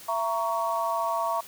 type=chord; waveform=sine; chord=A# diminished; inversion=second; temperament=just; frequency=671.3 / 932.3 / 1118.8 Hz; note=E5 / A#5 / C#6; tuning=+31 / 0 / +16 cents; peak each=-29 dBFS; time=0.08-1.41 s; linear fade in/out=10 ms; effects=white hiss -46 dBFS RMS until 1.47 s